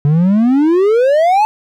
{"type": "exponential sweep", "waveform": "triangle", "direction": "up", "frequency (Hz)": [141, 881], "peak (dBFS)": -6, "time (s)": [0.05, 1.45], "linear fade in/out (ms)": 0, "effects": []}